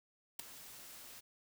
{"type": "noise with ADSR envelope", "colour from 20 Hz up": "white", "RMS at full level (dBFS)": -38, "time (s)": [0.39, 1.21], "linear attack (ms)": 5, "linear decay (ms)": 8, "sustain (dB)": -15, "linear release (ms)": 19, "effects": []}